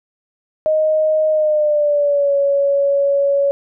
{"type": "tone with pitch glide", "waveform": "sine", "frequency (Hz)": [622.3, 560.8], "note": ["D#5", "C#5"], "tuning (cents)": [0, 20], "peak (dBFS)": -12, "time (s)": [0.66, 3.51], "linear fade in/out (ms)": 0, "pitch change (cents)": -180, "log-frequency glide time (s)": [1.3, 2.34], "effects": []}